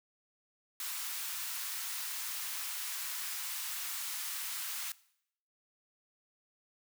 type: high-pass noise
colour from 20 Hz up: white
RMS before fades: -39 dBFS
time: 0.8-4.92 s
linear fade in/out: 2 ms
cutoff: 970 Hz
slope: 24 dB/octave
effects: noise-tail reverb RT60 0.7 s tail -20 dB re dry